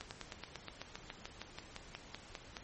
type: slowing click train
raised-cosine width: 0.2 ms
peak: -25 dBFS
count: 18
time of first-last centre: 0.01-2.568 s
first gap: 99 ms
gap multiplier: 1.05
effects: pink hiss -55 dBFS RMS until 2.63 s + MP3 32 kbps